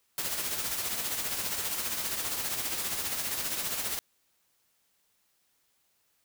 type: noise with tremolo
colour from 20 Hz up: white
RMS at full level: -31 dBFS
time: 0.18-3.99 s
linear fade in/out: 0 ms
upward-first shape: sine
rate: 15 Hz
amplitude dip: 45%
effects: white hiss -72 dBFS RMS until 6.24 s